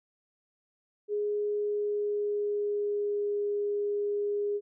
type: tone with pitch glide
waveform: sine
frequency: 415.3 to 410.5 Hz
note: G#4 to G#4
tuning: 0 to -20 cents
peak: -27 dBFS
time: 1.08-4.61 s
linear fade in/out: 50 ms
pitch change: -20 cents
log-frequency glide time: 1.55-3.39 s
effects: none